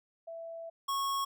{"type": "tone pair in turn", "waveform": ["sine", "square"], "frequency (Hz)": [663, 1100], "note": ["E5", "C#6"], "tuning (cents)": [10, -14], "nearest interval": "major sixth", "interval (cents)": 876, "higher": "second", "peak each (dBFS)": [-40, -31], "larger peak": "second", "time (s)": [[0.27, 0.7], [0.88, 1.25]], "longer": "first", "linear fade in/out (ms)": 10, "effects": []}